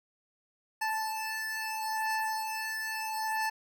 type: beating tone pair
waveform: 25% pulse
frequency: 877 / 877.76 Hz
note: A5 / A5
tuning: -6 / -4 cents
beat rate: 0.76 Hz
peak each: -32 / -30 dBFS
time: 0.81-3.5 s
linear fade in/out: 10 ms
effects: none